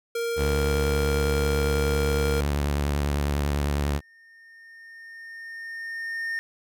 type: tone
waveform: square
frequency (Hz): 466.2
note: A#4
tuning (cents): 0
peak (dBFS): -26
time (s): 0.15-2.41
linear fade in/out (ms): 5
type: tone with vibrato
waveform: sawtooth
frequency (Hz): 72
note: D2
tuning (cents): -34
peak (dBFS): -19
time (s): 0.36-4.01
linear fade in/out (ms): 50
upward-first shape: square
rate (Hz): 10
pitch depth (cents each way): 37
type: tone with exponential growth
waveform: triangle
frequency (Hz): 1826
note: A#6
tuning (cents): -36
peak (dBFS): -24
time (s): 2.94-6.39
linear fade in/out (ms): 0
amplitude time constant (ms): 750
effects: none